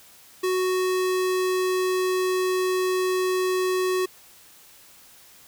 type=tone; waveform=square; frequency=370 Hz; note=F#4; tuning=in tune; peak=-22 dBFS; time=0.43-4.06 s; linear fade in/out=10 ms; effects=white hiss -51 dBFS RMS until 5.47 s